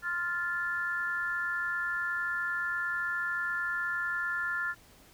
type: harmonic tone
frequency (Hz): 349.2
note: F4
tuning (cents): 0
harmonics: 3 / 4 / 5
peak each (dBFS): -43 / -32 / -33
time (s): 0.02-4.75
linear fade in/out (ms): 50
effects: pink hiss -58 dBFS RMS until 5.13 s